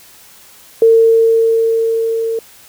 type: tone with level ramp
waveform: sine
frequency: 453.4 Hz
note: A#4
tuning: 48 cents flat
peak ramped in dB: -4 to -15 dBFS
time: 0.82-2.39 s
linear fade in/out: 2 ms
effects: white hiss -42 dBFS RMS until 2.68 s